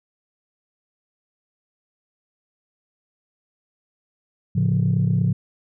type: chord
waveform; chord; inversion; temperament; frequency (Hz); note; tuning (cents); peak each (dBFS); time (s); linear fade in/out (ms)
sine; A augmented; none; equal; 110 / 138.59 / 174.61; A2 / C#3 / E#3; 0 / 0 / 0; -20; 4.55-5.33; 10
effects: tanh soft clip ceiling -11 dBFS